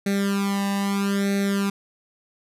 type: tone with flanger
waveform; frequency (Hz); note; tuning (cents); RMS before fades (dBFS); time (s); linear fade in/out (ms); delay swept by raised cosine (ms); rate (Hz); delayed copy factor
sawtooth; 198.8; G3; +25; -23; 0.06-1.7; 5; 0.49 to 1.08; 0.78; +1
effects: resampled to 32000 Hz